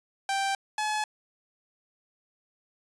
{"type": "tone pair in turn", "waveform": "sawtooth", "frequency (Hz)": [784, 852.9], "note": ["G5", "G#5"], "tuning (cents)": [0, 46], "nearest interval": "minor second", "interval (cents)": 146, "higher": "second", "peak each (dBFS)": [-22, -23], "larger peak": "first", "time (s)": [[0.29, 0.55], [0.78, 1.04]], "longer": "neither", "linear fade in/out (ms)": 2, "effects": ["resampled to 22050 Hz"]}